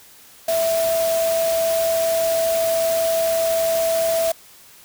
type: tone in noise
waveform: sine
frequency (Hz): 659.3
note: E5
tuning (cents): 0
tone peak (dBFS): -17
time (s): 0.48-4.32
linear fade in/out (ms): 5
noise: white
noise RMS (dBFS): -28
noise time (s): 0.48-4.32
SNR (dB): +8
effects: white hiss -47 dBFS RMS until 4.84 s